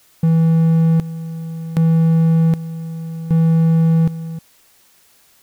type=tone with tremolo; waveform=triangle; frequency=163.3 Hz; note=E3; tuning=16 cents flat; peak=-8 dBFS; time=0.23-4.39 s; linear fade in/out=5 ms; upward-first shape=square; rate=0.65 Hz; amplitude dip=80%; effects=white hiss -53 dBFS RMS until 5.42 s